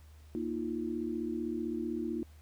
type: chord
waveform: sine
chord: Bb suspended fourth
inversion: none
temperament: equal with one note detuned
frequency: 233.1 / 311.1 / 346.8 Hz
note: Bb3 / Eb4 / F4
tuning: 0 / 0 / -12 cents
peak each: -37 / -37 / -37 dBFS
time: 0.35-2.23 s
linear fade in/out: 0 ms
effects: added 76 Hz sine -52 dBFS peak until 2.41 s + pink hiss -65 dBFS RMS until 2.41 s